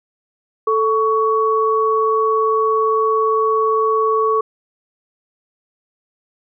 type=tone pair together; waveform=sine; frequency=440 / 1120.6 Hz; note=A4 / C#6; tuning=0 / +18 cents; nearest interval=octave + major third; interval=1618 cents; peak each=-16 dBFS; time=0.67-4.41 s; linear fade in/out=5 ms; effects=none